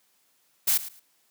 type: noise with echo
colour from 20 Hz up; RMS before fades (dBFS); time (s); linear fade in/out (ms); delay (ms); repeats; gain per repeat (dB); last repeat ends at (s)
blue; -22; 0.67-0.78; 10; 110; 2; -15; 1
effects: white hiss -67 dBFS RMS until 1.3 s + high-pass 150 Hz 12 dB/octave